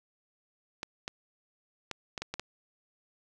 clicks, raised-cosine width 0.2 ms, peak -18 dBFS, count 7, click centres 0.831 / 1.079 / 1.913 / 2.178 / 2.22 / 2.34 / 2.396 s, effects none

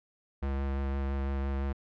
square tone with vibrato, 68.5 Hz, C#2, 20 cents flat, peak -30 dBFS, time 0.42-1.73 s, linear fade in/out 10 ms, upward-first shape sine, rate 5.9 Hz, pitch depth 15 cents each way, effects low-pass 2000 Hz 12 dB/octave

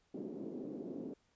white band-pass noise, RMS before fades -44 dBFS, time 0.14-1.14 s, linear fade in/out 5 ms, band 210 to 360 Hz, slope 24 dB/octave, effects pink hiss -75 dBFS RMS until 1.35 s + resampled to 16000 Hz

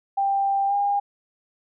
sine tone with pitch glide, 790 to 808 Hz, G5 to G#5, +13 to -48 cents, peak -19 dBFS, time 0.17-1 s, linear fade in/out 10 ms, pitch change +39 cents, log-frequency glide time 0.67-0.74 s, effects none

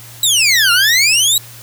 20% pulse exponential two-way sweep, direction down then up, 3951 to 1368 to 3951 Hz, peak -4 dBFS, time 0.23-1.38 s, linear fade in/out 2 ms, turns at 0.72 s, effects added 117 Hz sine -38 dBFS peak until 1.62 s + white hiss -37 dBFS RMS until 1.62 s

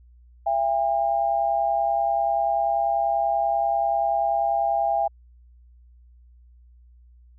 sine tone pair together, 674.7 / 805 Hz, E5 / G5, +40 / +46 cents, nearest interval minor third, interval 306 cents, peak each -23 / -22 dBFS, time 0.46-5.08 s, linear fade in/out 10 ms, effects added 60 Hz sine -49 dBFS peak until 7.38 s

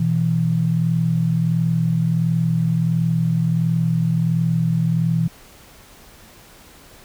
sine tone pair together, 123.37 / 164.81 Hz, B2 / E3, -1 / 0 cents, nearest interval perfect fourth, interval 501 cents, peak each -21 / -17 dBFS, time 0-5.28 s, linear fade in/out 5 ms, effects pink hiss -46 dBFS RMS until 7.04 s

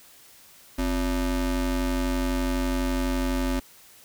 square ring-modulated tone, 154 Hz, D#3, 17 cents flat, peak -21 dBFS, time 0.78-3.6 s, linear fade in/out 10 ms, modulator 108 Hz, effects white hiss -52 dBFS RMS until 4.04 s

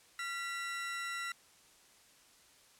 35% pulse tone pair together, 1375 / 1962 Hz, F6 / B6, -27 / -12 cents, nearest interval tritone, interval 615 cents, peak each -39 / -38 dBFS, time 0.19-1.32 s, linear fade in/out 2 ms, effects white hiss -63 dBFS RMS until 2.79 s + low-pass 10000 Hz 12 dB/octave

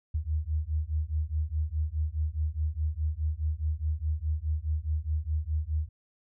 sine beating tone pair, 75 / 79.8 Hz, D2 / D#2, +37 / +44 cents, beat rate 4.8 Hz, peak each -30 dBFS, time 0.14-5.89 s, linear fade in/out 10 ms, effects none

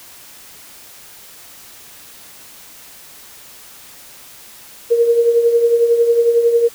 sine tone with tremolo, 468.5 Hz, A#4, 9 cents sharp, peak -7 dBFS, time 4.9-6.69 s, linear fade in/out 20 ms, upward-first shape triangle, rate 11 Hz, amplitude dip 65%, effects white hiss -40 dBFS RMS until 6.74 s

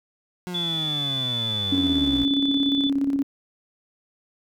30% pulse linear sweep, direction down, 181.8 to 58.27 Hz, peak -27 dBFS, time 0.47-2.24 s, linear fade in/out 0 ms
sine tone with pitch glide, 3454 to 3482 Hz, A7 to A7, -33 to -19 cents, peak -24 dBFS, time 0.54-2.9 s, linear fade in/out 10 ms, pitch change +14 cents, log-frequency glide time 0.65-1.06 s
sine tone with tremolo, 277.2 Hz, C#4, in tune, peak -18 dBFS, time 1.72-3.23 s, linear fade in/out 5 ms, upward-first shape square, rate 17 Hz, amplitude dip 45%
effects none

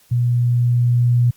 sine tone with level ramp, 121.2 Hz, B2, 32 cents flat, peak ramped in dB -14 to -11 dBFS, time 0.11-1.31 s, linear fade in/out 10 ms, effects white hiss -54 dBFS RMS until 1.36 s + Opus 48 kbps

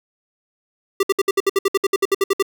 square tone bursts, 392 Hz, G4, in tune, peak -14 dBFS, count 16, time 1-2.426 s, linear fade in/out 5 ms, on 31 ms, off 62 ms, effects none

